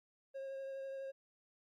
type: tone with vibrato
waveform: triangle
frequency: 540 Hz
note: C#5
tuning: 45 cents flat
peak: -40 dBFS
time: 0.34-1.12 s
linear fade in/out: 20 ms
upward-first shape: triangle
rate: 12 Hz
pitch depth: 16 cents each way
effects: Opus 48 kbps